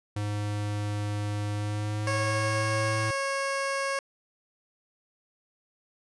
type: tone with pitch glide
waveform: square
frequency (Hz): 103.83 to 109.24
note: G#2 to A2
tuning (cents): 0 to -12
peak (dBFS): -29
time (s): 0.16-3.11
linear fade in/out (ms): 5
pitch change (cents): +88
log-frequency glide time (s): 1.53-2.83
type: tone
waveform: 15% pulse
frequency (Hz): 548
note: C#5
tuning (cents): -20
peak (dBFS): -21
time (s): 2.07-3.99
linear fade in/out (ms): 2
effects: resampled to 24000 Hz